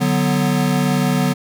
square chord, B minor, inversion first, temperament equal, 146.83 / 185 / 246.9 Hz, D3 / F#3 / B3, 0 / 0 / 0 cents, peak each -20 dBFS, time 0-1.34 s, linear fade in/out 20 ms, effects none

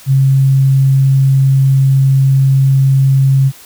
sine tone, 135 Hz, C#3, 45 cents flat, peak -6 dBFS, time 0.06-3.52 s, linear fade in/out 50 ms, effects white hiss -38 dBFS RMS until 3.65 s

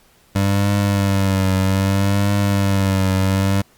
25% pulse tone with vibrato, 98 Hz, G2, in tune, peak -11 dBFS, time 0.35-3.62 s, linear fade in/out 10 ms, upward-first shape triangle, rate 0.63 Hz, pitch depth 61 cents each way, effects pink hiss -54 dBFS RMS until 3.77 s + Opus 48 kbps

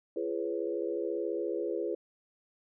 sine chord, C# dominant seventh, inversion first, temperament equal with one note detuned, 341.1 / 415.3 / 493.9 / 554.4 Hz, E#4 / G#4 / B4 / C#5, -41 / 0 / 0 / 0 cents, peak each -35 / -35 / -36 / -40 dBFS, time 0.16-1.95 s, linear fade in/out 5 ms, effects none

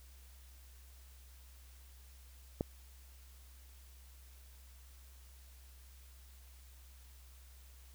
click, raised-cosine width 2 ms, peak -20 dBFS, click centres 2.609 s, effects added 64 Hz sine -55 dBFS peak until 7.94 s + white hiss -64 dBFS RMS until 7.94 s

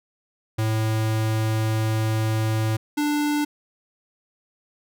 square tone pair in turn, 110 / 295.1 Hz, A2 / D4, 0 / +8 cents, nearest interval octave + perfect fourth, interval 1708 cents, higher second, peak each -21 dBFS, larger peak neither, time 0.58-2.77 / 2.97-3.45 s, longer first, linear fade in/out 10 ms, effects none

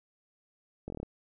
slowing click train, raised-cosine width 2 ms, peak -25 dBFS, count 7, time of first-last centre 0.88-1.03 s, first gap 21 ms, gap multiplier 1.07, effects none

